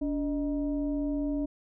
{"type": "tone with frequency modulation", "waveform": "sine", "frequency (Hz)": 287.6, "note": "D4", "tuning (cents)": -36, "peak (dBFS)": -27, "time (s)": [0.01, 1.46], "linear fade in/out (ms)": 10, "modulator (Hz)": 330, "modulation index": 0.58, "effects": []}